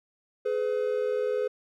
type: tone pair together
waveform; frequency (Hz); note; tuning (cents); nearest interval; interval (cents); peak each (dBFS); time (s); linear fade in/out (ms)
triangle; 423.8 / 504; G#4 / B4; +35 / +35; minor third; 300; -26; 0.45-1.48; 10
effects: none